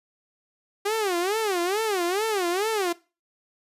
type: tone with vibrato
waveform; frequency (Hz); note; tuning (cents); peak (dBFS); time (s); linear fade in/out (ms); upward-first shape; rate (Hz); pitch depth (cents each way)
sawtooth; 392; G4; 0; -19; 0.85-2.93; 10; sine; 2.3; 230
effects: noise-tail reverb RT60 0.3 s tail -19 dB re dry + resampled to 32000 Hz